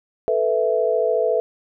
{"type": "chord", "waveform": "sine", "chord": "A suspended second", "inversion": "none", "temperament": "equal", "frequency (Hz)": [440, 493.9, 659.3], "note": ["A4", "B4", "E5"], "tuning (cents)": [0, 0, 0], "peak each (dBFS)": -21, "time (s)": [0.28, 1.4], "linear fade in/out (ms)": 0, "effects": []}